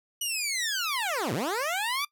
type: linear two-way sweep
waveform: 15% pulse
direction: down then up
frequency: 2960 to 104.5 to 1196 Hz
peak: -21 dBFS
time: 0.21-2.05 s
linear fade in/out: 5 ms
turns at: 1.33 s
effects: noise-tail reverb RT60 0.1 s tail -21 dB re dry